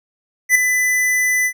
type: tone with ADSR envelope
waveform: square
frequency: 2000 Hz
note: B6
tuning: 21 cents sharp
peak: -7 dBFS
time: 0.49-1.53 s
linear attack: 63 ms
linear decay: 3 ms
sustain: -8 dB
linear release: 73 ms
effects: none